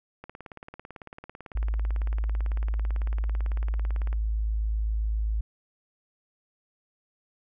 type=click train; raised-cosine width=0.5 ms; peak=-26 dBFS; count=71; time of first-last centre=0.24-4.129 s; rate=18 Hz
type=tone; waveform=sine; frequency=53.8 Hz; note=A1; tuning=38 cents flat; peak=-24 dBFS; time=1.55-5.41 s; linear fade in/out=5 ms
effects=none